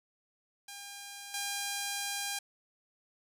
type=tone with level steps; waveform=5% pulse; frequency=805 Hz; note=G5; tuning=46 cents sharp; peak=-32 / -22 dBFS; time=0.68-2.39 s; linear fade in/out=5 ms; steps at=1.34 s; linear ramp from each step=2 ms; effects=none